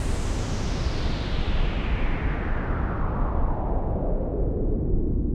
brown noise with low-pass filter sweep, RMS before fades -24 dBFS, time 0-5.34 s, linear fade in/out 2 ms, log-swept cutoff 9000 to 280 Hz, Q 2.5, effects none

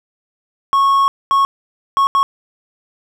triangle tone bursts at uneven times, 1100 Hz, C#6, 14 cents flat, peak -8 dBFS, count 4, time 0.73-1.08 / 1.31-1.45 / 1.97-2.07 / 2.15-2.23 s, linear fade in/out 0 ms, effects none

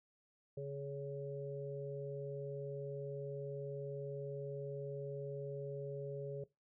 harmonic tone, 140 Hz, C#3, 18 cents sharp, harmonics 1 / 3 / 4, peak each -44 / -44 / -47 dBFS, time 0.57-6.44 s, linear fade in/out 5 ms, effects noise-tail reverb RT60 0.2 s tail -19 dB re dry

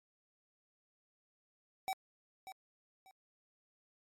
square tone with echo, 765 Hz, G5, 42 cents flat, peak -35 dBFS, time 1.88-1.93 s, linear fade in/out 0 ms, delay 590 ms, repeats 2, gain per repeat -12 dB, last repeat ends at 3.11 s, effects MP3 64 kbps

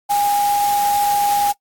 sine tone in noise, 816 Hz, G#5, 31 cents flat, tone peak -14 dBFS, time 0.09-1.53 s, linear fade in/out 20 ms, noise white, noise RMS -27 dBFS, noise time 0.09-1.53 s, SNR +10 dB, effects noise-tail reverb RT60 0.1 s tail -21 dB re dry + AAC 64 kbps

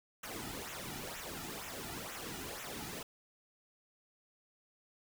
pink noise with flanger, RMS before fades -44 dBFS, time 0.23-3.03 s, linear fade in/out 5 ms, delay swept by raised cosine 0.21 to 1.91 ms, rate 2.1 Hz, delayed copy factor -0.7, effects none

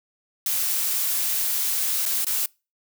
blue noise with dropouts, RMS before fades -24 dBFS, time 0.46-2.46 s, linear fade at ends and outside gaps 2 ms, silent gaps 2.055-2.06 / 2.247-2.267 s, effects noise-tail reverb RT60 0.3 s tail -26 dB re dry

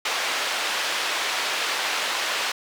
white band-pass noise, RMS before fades -26 dBFS, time 0.05-2.52 s, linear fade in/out 5 ms, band 560 to 3600 Hz, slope 12 dB/octave, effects none

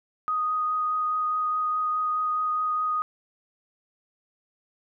sine tone with vibrato, 1244.5 Hz, D#6, in tune, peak -23 dBFS, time 0.28-3.02 s, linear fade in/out 0 ms, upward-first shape triangle, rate 4.8 Hz, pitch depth 11 cents each way, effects none

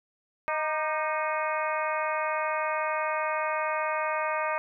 harmonic tone with a mistuned harmonic, 311.1 Hz, D#4, in tune, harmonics 2 / 3 / 4 / 5 / 6 / 7 / 8, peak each -31 / -32 / -32 / -36 / -39 / -37 / -39 dBFS, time 0.48-4.58 s, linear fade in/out 0 ms, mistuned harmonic 4, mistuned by -51 cents, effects none

